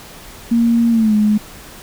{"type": "tone with pitch glide", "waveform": "sine", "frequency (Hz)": [233.1, 211.3], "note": ["A#3", "G#3"], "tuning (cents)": [0, 30], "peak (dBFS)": -10, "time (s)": [0.51, 1.38], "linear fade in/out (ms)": 10, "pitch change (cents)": -170, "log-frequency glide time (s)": [0.9, 1.14], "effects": ["pink hiss -37 dBFS RMS until 1.82 s"]}